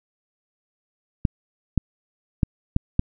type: clicks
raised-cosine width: 5 ms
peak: -5 dBFS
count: 5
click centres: 1.252 / 1.777 / 2.432 / 2.764 / 2.994 s
effects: none